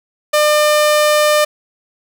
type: tone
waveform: sawtooth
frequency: 600 Hz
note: D5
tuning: 37 cents sharp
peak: -6 dBFS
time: 0.33-1.45 s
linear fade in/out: 10 ms
effects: none